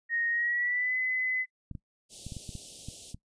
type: tone with pitch glide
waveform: sine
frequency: 1864.7 to 2022 Hz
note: A#6 to B6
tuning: 0 to +40 cents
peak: -27 dBFS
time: 0.09-1.46 s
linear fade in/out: 50 ms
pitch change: +140 cents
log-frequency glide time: 0.3-0.96 s
type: clicks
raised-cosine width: 5 ms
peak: -27 dBFS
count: 9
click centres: 1.713 / 1.752 / 2.266 / 2.322 / 2.367 / 2.492 / 2.553 / 2.886 / 3.145 s
type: band-stop noise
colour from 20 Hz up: white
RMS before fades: -45 dBFS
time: 2.09-3.15 s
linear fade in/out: 50 ms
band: 670 to 2900 Hz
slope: 48 dB/octave
effects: noise-tail reverb RT60 0.1 s tail -20 dB re dry + resampled to 22050 Hz